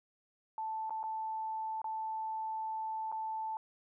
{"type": "tone with dropouts", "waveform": "sine", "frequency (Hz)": 880, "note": "A5", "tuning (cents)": 0, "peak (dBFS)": -35, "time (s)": [0.58, 3.57], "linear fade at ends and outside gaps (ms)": 1, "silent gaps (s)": [[0.896, 0.906], [1.03, 1.038], [1.817, 1.843], [3.117, 3.124]], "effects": []}